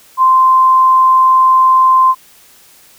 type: tone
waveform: sine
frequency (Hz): 1041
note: C6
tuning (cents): -9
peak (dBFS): -5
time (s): 0.17-2.15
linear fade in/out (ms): 50
effects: white hiss -44 dBFS RMS until 2.98 s